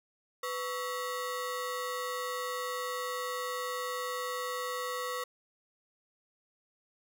30% pulse ring-modulated tone, 810 Hz, G#5, 43 cents flat, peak -28 dBFS, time 0.43-5.24 s, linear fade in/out 5 ms, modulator 310 Hz, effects none

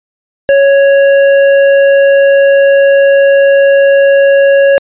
sine tone with hard clipping, 554.4 Hz, C#5, in tune, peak -5 dBFS, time 0.49-4.78 s, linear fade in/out 0 ms, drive 9 dB, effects resampled to 8000 Hz

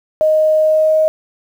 sine tone with pitch glide, 622.3 to 627 Hz, D#5 to D#5, 0 to +13 cents, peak -9 dBFS, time 0.21-1.08 s, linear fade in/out 0 ms, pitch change +13 cents, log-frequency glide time 0.59-0.95 s, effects 7-bit

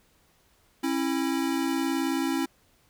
square tone pair together, 270.7 / 329.6 Hz, C#4 / E4, -41 / 0 cents, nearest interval minor third, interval 341 cents, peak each -28 / -29 dBFS, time 0.83-2.46 s, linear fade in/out 10 ms, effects pink hiss -64 dBFS RMS until 2.89 s

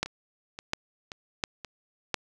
two click trains, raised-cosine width 0.2 ms, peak -9 / -21 dBFS, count 4 / 4, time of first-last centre 0.03-2.143 / 0.06-1.647 s, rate 1.42 / 1.89 Hz, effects none

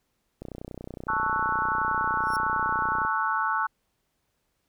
click train, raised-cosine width 2 ms, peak -24 dBFS, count 82, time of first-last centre 0.42-3.05 s, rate 30.8 Hz
sine chord, F# minor seventh, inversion first, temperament equal, 880 / 1108.7 / 1318.5 / 1480 Hz, A5 / C#6 / E6 / F#6, 0 / 0 / 0 / 0 cents, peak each -29 dBFS, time 1.08-3.67 s, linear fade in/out 10 ms
25% pulse tone with exponential growth, 5470 Hz, F8, 37 cents flat, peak -30 dBFS, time 2.2-2.36 s, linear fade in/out 0 ms, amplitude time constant 34 ms
effects pink hiss -75 dBFS RMS until 4.68 s

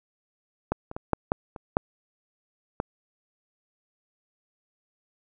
clicks, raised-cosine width 1 ms, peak -10 / -23 / -19 / -7 / -8 / -24 / -6 / -12 dBFS, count 8, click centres 0.72 / 0.914 / 0.965 / 1.133 / 1.319 / 1.562 / 1.769 / 2.801 s, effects none

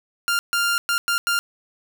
sawtooth tone bursts at uneven times, 1396.9 Hz, F6, in tune, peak -15 dBFS, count 5, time 0.28-0.39 / 0.53-0.78 / 0.89-0.98 / 1.08-1.18 / 1.27-1.39 s, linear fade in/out 0 ms, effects none

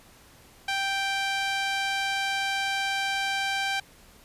sawtooth tone with band-pass filter, 784 Hz, G5, in tune, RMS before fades -28 dBFS, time 0.68-3.8 s, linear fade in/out 5 ms, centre 2600 Hz, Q 0.79, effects pink hiss -54 dBFS RMS until 4.24 s + resampled to 32000 Hz

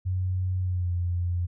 sine tone with pitch glide, 92.3 to 87.98 Hz, F#2 to F2, -4 to +13 cents, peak -24 dBFS, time 0.05-1.47 s, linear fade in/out 20 ms, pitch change -83 cents, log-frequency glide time 0.61-0.92 s, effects none

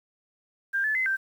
sine tone with pitch steps, 1592 / 1733 / 2049 / 1567 Hz, G6 / A6 / C7 / G6, +26 / -27 / -37 / -1 cents, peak -23 dBFS, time 0.73-1.17 s, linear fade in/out 20 ms, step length 110 ms, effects 9-bit

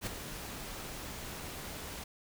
pink noise with ADSR envelope, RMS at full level -35 dBFS, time 0.01-2.04 s, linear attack 57 ms, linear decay 10 ms, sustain -8 dB, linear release 6 ms, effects none

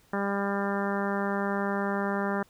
harmonic tone, 199.4 Hz, G3, 30 cents sharp, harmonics 1 / 2 / 3 / 4 / 5 / 6 / 7 / 8 / 9, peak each -30 / -33 / -35 / -36 / -37 / -38 / -38 / -39 / -40 dBFS, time 0.13-2.43 s, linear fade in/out 5 ms, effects pink hiss -62 dBFS RMS until 2.49 s

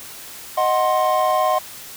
triangle chord, C diminished, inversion first, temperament equal with one note detuned, 622.3 / 740 / 1055.6 Hz, Eb5 / Gb5 / C6, 0 / 0 / +15 cents, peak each -18 dBFS, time 0.57-1.59 s, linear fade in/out 10 ms, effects white hiss -37 dBFS RMS until 1.96 s

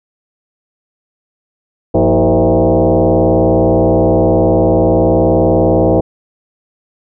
sine tone with frequency modulation, 100.2 Hz, G2, 38 cents sharp, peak -7 dBFS, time 1.94-6.01 s, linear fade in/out 10 ms, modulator 140 Hz, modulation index 4.3, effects none

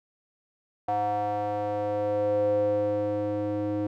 square tone with band-pass filter sweep, 103.83 Hz, G#2, in tune, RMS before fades -27 dBFS, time 0.88-3.87 s, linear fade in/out 5 ms, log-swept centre 730 to 390 Hz, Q 6.3, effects none

